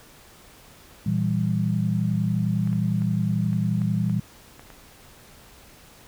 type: chord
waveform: sine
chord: E diminished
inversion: second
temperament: equal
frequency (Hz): 116.54 / 164.81 / 196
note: Bb2 / E3 / G3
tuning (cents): 0 / 0 / 0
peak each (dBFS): -25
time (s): 1.06-4.2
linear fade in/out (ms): 5
type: clicks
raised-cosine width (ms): 0.5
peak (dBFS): -29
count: 8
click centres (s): 2.674 / 2.73 / 3.02 / 3.531 / 3.818 / 4.097 / 4.595 / 4.703
effects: pink hiss -50 dBFS RMS until 6.07 s